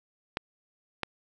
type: clicks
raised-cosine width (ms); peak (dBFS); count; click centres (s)
0.3; -13; 2; 0.371 / 1.033
effects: none